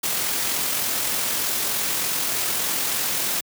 white noise with amplitude modulation, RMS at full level -23 dBFS, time 0.03-3.41 s, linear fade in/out 10 ms, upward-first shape sine, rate 43.3 Hz, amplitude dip 25%, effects high-pass 100 Hz 12 dB/octave

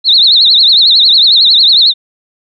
sine tone with vibrato, 3951 Hz, B7, in tune, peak -3 dBFS, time 0.04-1.94 s, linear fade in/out 50 ms, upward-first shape triangle, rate 11 Hz, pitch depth 200 cents each way, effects none

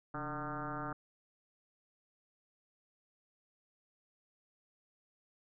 sine tone with frequency modulation, 753 Hz, F#5, 30 cents sharp, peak -37 dBFS, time 0.14-0.93 s, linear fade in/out 5 ms, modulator 154 Hz, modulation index 4.6, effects none

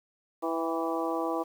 harmonic tone with a mistuned harmonic, 164.81 Hz, E3, in tune, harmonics 2 / 3 / 4 / 5 / 6 / 7, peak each -32 / -34 / -35 / -36 / -37 / -37 dBFS, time 0.42-1.44 s, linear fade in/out 20 ms, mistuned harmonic 5, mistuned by -41 cents, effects 9-bit

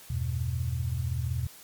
sine chord, E minor, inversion none, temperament equal, 82.41 / 98 / 123.47 Hz, E2 / G2 / B2, 0 / 0 / 0 cents, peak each -31 / -35 / -30 dBFS, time 0.1-1.47 s, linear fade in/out 5 ms, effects white hiss -50 dBFS RMS until 1.63 s + MP3 96 kbps

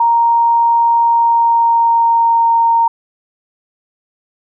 sine tone with pitch glide, 932.3 to 923.7 Hz, A#5 to A#5, 0 to -16 cents, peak -8 dBFS, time 0-2.88 s, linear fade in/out 5 ms, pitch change -16 cents, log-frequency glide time 1.03-2.5 s, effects none

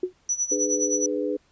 sine tone with exponential decay, 366 Hz, F#4, 19 cents flat, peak -18 dBFS, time 0.03-0.13 s, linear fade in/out 5 ms, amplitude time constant 21 ms
sine tone with tremolo, 5920 Hz, F#8, in tune, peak -20 dBFS, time 0.29-1.06 s, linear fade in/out 2 ms, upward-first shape sine, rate 9.6 Hz, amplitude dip 85%
sine chord, G# diminished, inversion second, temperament just, 299 / 415.3 / 498.4 Hz, D4 / G#4 / B4, +31 / 0 / +16 cents, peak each -28 dBFS, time 0.51-1.37 s, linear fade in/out 10 ms
effects pink hiss -63 dBFS RMS until 1.51 s + resampled to 16000 Hz

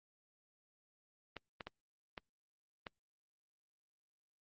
clicks, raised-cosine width 0.3 ms, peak -27 dBFS, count 5, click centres 1.367 / 1.608 / 1.67 / 2.178 / 2.868 s, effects low-pass 5000 Hz 12 dB/octave + Opus 24 kbps

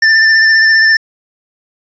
square tone with vibrato, 1780 Hz, A6, 20 cents sharp, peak -6 dBFS, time 0.02-0.97 s, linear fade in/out 5 ms, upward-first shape sine, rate 15 Hz, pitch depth 21 cents each way, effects resampled to 16000 Hz

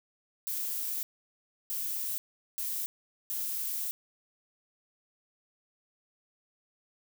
violet noise bursts at uneven times, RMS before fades -34 dBFS, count 4, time 0.47-1.03 / 1.7-2.18 / 2.58-2.86 / 3.3-3.91 s, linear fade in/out 0 ms, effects none

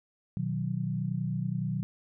sine chord, B major, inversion none, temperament equal, 123.47 / 155.56 / 185 Hz, B2 / D#3 / F#3, 0 / 0 / 0 cents, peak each -33 dBFS, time 0.37-1.83 s, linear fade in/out 0 ms, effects none

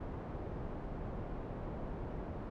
pink low-pass noise, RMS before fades -42 dBFS, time 0-2.5 s, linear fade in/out 10 ms, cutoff 780 Hz, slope 12 dB/octave, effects none

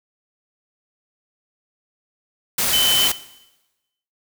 sine tone in noise, 3049 Hz, G7, 49 cents flat, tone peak -16 dBFS, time 2.73-3.08 s, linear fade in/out 5 ms, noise white, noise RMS -20 dBFS, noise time 2.58-3.12 s, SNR +1 dB, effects noise-tail reverb RT60 1.0 s tail -17 dB re dry

